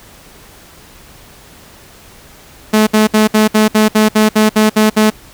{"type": "tone bursts", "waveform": "sawtooth", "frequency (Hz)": 215.4, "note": "A3", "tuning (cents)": -37, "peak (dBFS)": -3, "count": 12, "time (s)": [2.73, 5.103], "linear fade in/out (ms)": 10, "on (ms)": 140, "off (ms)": 63, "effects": ["pink hiss -40 dBFS RMS until 5.33 s"]}